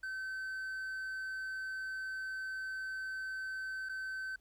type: tone with dropouts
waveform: triangle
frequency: 1536 Hz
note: G6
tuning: 36 cents flat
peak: -36 dBFS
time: 0.03-4.36 s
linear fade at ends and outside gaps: 5 ms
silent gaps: 3.889-3.893 s
effects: added 50 Hz sine -67 dBFS peak until 4.4 s + pink hiss -75 dBFS RMS until 4.4 s